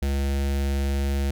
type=tone with notch filter; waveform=square; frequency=69.3 Hz; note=C#2; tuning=in tune; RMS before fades=-24 dBFS; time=0.02-1.31 s; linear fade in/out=5 ms; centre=1100 Hz; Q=1.7; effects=none